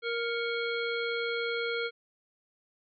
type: harmonic tone with a mistuned harmonic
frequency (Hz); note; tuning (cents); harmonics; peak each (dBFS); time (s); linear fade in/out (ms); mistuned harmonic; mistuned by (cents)
467.5; A#4; +5; 1 / 3 / 5 / 7 / 9; -32 / -35 / -37 / -40 / -43; 0.02-1.91; 50; 5; -88
effects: none